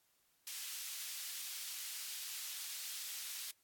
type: high-pass noise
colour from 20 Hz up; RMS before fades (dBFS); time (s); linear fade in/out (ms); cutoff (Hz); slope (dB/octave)
pink; -45; 0.47-3.51; 2; 3300; 12
effects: white hiss -75 dBFS RMS until 3.63 s + AAC 64 kbps